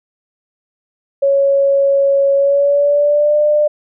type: tone with pitch glide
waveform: sine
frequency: 554.4 to 597.6 Hz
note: C#5 to D5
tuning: 0 to +30 cents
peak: -9 dBFS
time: 1.22-3.68 s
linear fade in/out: 10 ms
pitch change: +130 cents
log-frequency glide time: 2.35-3.37 s
effects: none